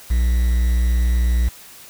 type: tone with quantisation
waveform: triangle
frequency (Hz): 59.7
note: A#1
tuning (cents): +42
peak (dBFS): -12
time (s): 0.1-1.49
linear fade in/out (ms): 10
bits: 6
effects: white hiss -42 dBFS RMS until 1.89 s